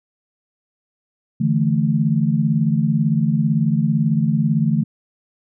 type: chord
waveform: sine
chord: D suspended second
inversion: none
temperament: equal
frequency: 146.83 / 164.81 / 220 Hz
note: D3 / E3 / A3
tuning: 0 / 0 / 0 cents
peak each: -19 dBFS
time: 1.4-4.84 s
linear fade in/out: 10 ms
effects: none